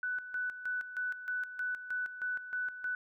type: tone with tremolo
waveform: sine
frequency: 1491 Hz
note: F#6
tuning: 13 cents sharp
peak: -32 dBFS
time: 0.03-2.95 s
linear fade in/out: 2 ms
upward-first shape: square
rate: 3.2 Hz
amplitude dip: 70%
effects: none